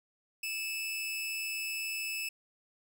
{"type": "tone with amplitude modulation", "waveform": "sawtooth", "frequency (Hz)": 2618, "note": "E7", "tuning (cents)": -13, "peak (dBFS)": -29, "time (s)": [0.43, 2.29], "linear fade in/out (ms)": 5, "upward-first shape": "sine", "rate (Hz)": 233, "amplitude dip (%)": 40, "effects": []}